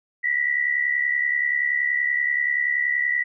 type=tone pair together; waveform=sine; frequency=1902 / 1972.5 Hz; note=A#6 / B6; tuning=+34 / -3 cents; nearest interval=minor second; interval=63 cents; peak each=-25 / -21 dBFS; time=0.23-3.24 s; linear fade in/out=20 ms; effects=none